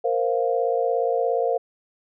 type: chord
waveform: sine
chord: Bb suspended second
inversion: none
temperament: equal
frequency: 466.2 / 523.3 / 698.5 Hz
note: Bb4 / C5 / F5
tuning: 0 / 0 / 0 cents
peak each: -23 / -24 / -25 dBFS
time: 0.04-1.58 s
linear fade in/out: 10 ms
effects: none